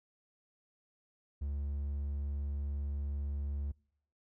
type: tone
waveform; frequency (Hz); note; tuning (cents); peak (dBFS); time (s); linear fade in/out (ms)
triangle; 71.2; C#2; +47; -32; 1.41-3.72; 10
effects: noise-tail reverb RT60 0.7 s tail -26 dB re dry